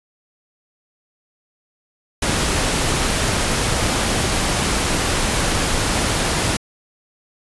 pink noise, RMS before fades -19 dBFS, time 2.22-6.57 s, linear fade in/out 5 ms, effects resampled to 24000 Hz

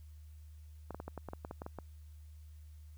clicks, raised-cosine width 1 ms, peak -28 dBFS, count 12, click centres 0.907 / 0.946 / 1.001 / 1.08 / 1.177 / 1.287 / 1.334 / 1.449 / 1.511 / 1.619 / 1.664 / 1.787 s, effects added 76 Hz sine -50 dBFS peak until 2.97 s + white hiss -72 dBFS RMS until 2.97 s

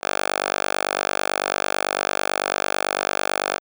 5% pulse tone with high-pass filter, 49.01 Hz, G1, in tune, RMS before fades -24 dBFS, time 0.01-3.6 s, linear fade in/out 50 ms, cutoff 790 Hz, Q 1.6, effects none

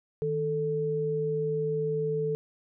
sine tone pair together, 155.56 / 440 Hz, D#3 / A4, 0 / 0 cents, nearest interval octave + tritone, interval 1800 cents, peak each -32 / -27 dBFS, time 0.22-2.35 s, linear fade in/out 0 ms, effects none

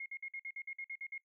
sine tone bursts, 2149 Hz, C7, 46 cents sharp, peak -40 dBFS, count 11, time 0-1.18 s, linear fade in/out 5 ms, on 60 ms, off 52 ms, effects noise-tail reverb RT60 0.1 s tail -21 dB re dry

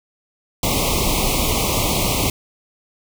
pink band-stop noise, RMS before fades -19 dBFS, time 0.63-2.3 s, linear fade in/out 2 ms, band 1200 to 2100 Hz, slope 96 dB/octave, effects none

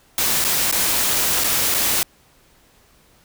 white noise with dropouts, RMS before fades -19 dBFS, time 0.18-2.03 s, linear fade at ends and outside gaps 1 ms, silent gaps 0.442-0.448 / 0.713-0.725 / 1.438-1.442 / 1.742-1.746 s, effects pink hiss -55 dBFS RMS until 3.24 s

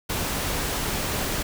pink noise, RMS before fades -27 dBFS, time 0.09-1.43 s, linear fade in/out 10 ms, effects none

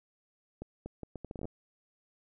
accelerating click train, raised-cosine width 2 ms, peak -27 dBFS, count 12, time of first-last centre 0.62-1.454 s, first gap 240 ms, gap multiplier 0.72, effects none

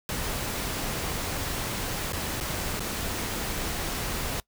pink noise with dropouts, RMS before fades -31 dBFS, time 0.09-4.4 s, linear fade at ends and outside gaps 1 ms, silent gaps 2.123-2.131 / 2.402-2.409 / 2.795-2.804 s, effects noise-tail reverb RT60 0.1 s tail -22 dB re dry

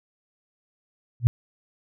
sine tone with exponential growth, 120 Hz, B2, 49 cents flat, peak -8 dBFS, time 1.2-1.27 s, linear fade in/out 0 ms, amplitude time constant 15 ms, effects none

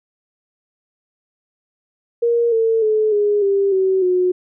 sine tone with pitch steps, 470 / 450.3 / 431.5 / 413.4 / 396.1 / 379.6 / 363.7 Hz, A#4 / A4 / A4 / G#4 / G4 / F#4 / F#4, +14 / +40 / -34 / -8 / +18 / +44 / -30 cents, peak -13 dBFS, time 2.22-4.32 s, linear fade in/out 10 ms, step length 300 ms, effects none

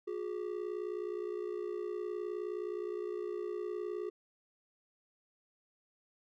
triangle ring-modulated tone, 389.7 Hz, G4, 10 cents flat, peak -31 dBFS, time 0.07-4.1 s, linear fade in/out 10 ms, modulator 29.7 Hz, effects none

